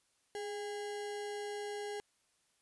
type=tone with sample-and-hold; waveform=sine; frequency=415.3 Hz; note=G#4; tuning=in tune; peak=-38 dBFS; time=0.35-2 s; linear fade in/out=0 ms; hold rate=1225 Hz; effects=white hiss -75 dBFS RMS until 2.61 s + resampled to 24000 Hz